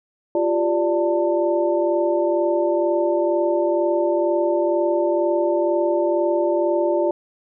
sine tone cluster, 347.1 / 389.2 / 587 / 892 Hz, F4 / G4 / D5 / A5, -11 / -12 / -1 / +23 cents, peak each -20 / -27 / -20 / -28 dBFS, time 0.35-7.11 s, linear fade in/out 2 ms, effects none

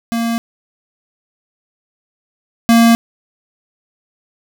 square tone pair in turn, 231.2 / 231.2 Hz, A#3 / A#3, -14 / -14 cents, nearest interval unison, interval 0 cents, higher neither, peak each -16 / -7 dBFS, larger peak second, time 0.12-0.38 / 2.69-2.95 s, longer neither, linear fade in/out 0 ms, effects none

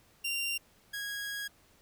sawtooth tone pair in turn, 2773 / 1648.8 Hz, F7 / G#6, -13 / -13 cents, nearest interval major sixth, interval 900 cents, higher first, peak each -28 / -32 dBFS, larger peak first, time 0.24-0.58 / 0.93-1.48 s, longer second, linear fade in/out 10 ms, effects pink hiss -64 dBFS RMS until 1.81 s

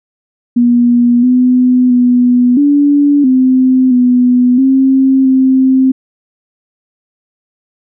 sine tone with pitch steps, 240.8 / 251.2 / 246.3 / 287.6 / 258 / 248 / 266.1 / 262.2 Hz, B3 / B3 / B3 / D4 / C4 / B3 / C4 / C4, -44 / +30 / -5 / -36 / -24 / +7 / +29 / +4 cents, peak -5 dBFS, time 0.56-5.92 s, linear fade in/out 10 ms, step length 670 ms, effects none

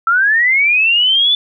sine linear sweep, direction up, 1318.5 to 3505 Hz, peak -9 dBFS, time 0.07-1.35 s, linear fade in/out 2 ms, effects none

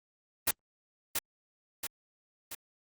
white noise with echo, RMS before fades -26 dBFS, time 0.47-0.51 s, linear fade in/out 5 ms, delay 680 ms, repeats 3, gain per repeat -5 dB, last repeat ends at 2.55 s, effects Opus 32 kbps

